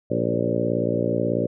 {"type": "harmonic tone with a mistuned harmonic", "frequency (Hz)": 58.27, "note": "A#1", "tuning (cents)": 0, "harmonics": [2, 3, 4, 5, 6, 7, 8, 9, 10], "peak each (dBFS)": [-29, -29, -29, -29, -29, -29, -29, -29, -29], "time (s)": [0.1, 1.47], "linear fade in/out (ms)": 10, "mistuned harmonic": 9, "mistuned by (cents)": 21, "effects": []}